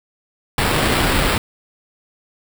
pink noise with sample-and-hold, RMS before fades -17 dBFS, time 0.58-1.38 s, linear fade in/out 2 ms, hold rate 6300 Hz, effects none

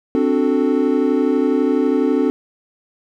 triangle chord, D dominant seventh, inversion third, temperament equal, 261.6 / 293.7 / 370 / 440 Hz, C4 / D4 / F#4 / A4, 0 / 0 / 0 / 0 cents, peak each -16 / -17 / -20 / -18 dBFS, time 0.15-2.3 s, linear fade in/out 0 ms, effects none

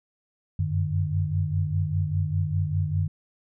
sine tone cluster, 91.6 / 96.6 / 150.3 Hz, F#2 / G2 / D3, -17 / -25 / +40 cents, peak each -27 dBFS, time 0.59-3.08 s, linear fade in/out 5 ms, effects none

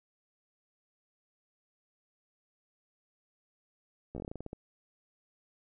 slowing click train, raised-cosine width 2 ms, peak -27 dBFS, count 12, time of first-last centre 4.15-4.531 s, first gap 14 ms, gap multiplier 1.17, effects none

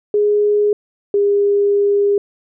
sine tone pair in turn, 415.3 / 405.1 Hz, G#4 / G#4, 0 / -43 cents, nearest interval unison, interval 43 cents, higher first, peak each -11 dBFS, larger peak neither, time 0.14-0.73 / 1.14-2.18 s, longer second, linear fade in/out 2 ms, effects none

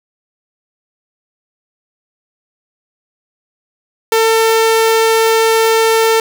sawtooth tone, 448.7 Hz, A4, 34 cents sharp, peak -5 dBFS, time 4.12-6.2 s, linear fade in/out 2 ms, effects none

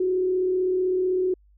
sine tone with frequency modulation, 369.2 Hz, F#4, 4 cents flat, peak -20 dBFS, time 0-1.34 s, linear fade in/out 5 ms, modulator 35.8 Hz, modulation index 0.3, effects added 50 Hz sine -54 dBFS peak until 1.57 s

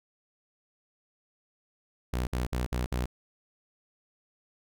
sawtooth tone bursts, 61.74 Hz, B1, in tune, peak -24 dBFS, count 5, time 2.13-3.058 s, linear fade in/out 5 ms, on 140 ms, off 57 ms, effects none

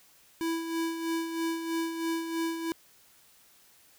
square tone with tremolo, 329.6 Hz, E4, in tune, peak -28 dBFS, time 0.41-2.72 s, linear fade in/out 0 ms, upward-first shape sine, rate 3.1 Hz, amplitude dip 55%, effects white hiss -60 dBFS RMS until 3.98 s

